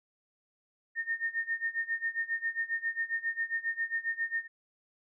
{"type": "tone with tremolo", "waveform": "sine", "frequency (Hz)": 1829, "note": "A#6", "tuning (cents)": -33, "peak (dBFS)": -27, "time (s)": [0.95, 4.48], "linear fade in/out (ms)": 50, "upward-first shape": "sine", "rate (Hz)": 7.4, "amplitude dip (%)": 90, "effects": []}